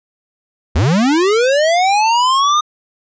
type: linear sweep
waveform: square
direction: up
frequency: 63.3 to 1233 Hz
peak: -11 dBFS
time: 0.75-2.61 s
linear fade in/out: 10 ms
effects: resampled to 16000 Hz